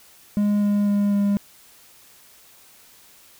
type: tone with pitch steps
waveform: triangle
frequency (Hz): 206.2 / 204.8 / 203.4 / 202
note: G#3 / G#3 / G#3 / G#3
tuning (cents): -12 / -24 / -36 / -48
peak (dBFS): -15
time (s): 0.37-1.37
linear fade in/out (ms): 0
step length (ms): 250
effects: white hiss -51 dBFS RMS until 3.39 s